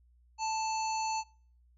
harmonic tone, 880 Hz, A5, in tune, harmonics 1 / 3 / 5 / 7 / 8, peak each -31 / -42 / -42 / -43 / -46 dBFS, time 0.38-1.24 s, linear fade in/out 50 ms, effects noise-tail reverb RT60 0.5 s tail -26 dB re dry + added 60 Hz sine -61 dBFS peak until 1.77 s

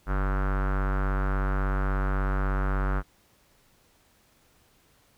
square tone with low-pass filter, 48.21 Hz, G1, 28 cents flat, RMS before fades -26 dBFS, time 0.06-3.03 s, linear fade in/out 50 ms, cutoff 1400 Hz, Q 4.4, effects pink hiss -63 dBFS RMS until 5.17 s

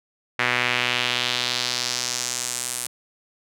sawtooth tone with band-pass filter sweep, 123.47 Hz, B2, in tune, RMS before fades -25 dBFS, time 0.39-2.87 s, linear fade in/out 5 ms, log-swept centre 2000 to 9600 Hz, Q 2, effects none

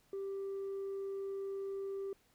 triangle tone with tanh clipping, 392 Hz, G4, in tune, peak -38 dBFS, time 0.13-2.13 s, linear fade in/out 2 ms, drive 6 dB, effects pink hiss -71 dBFS RMS until 2.34 s

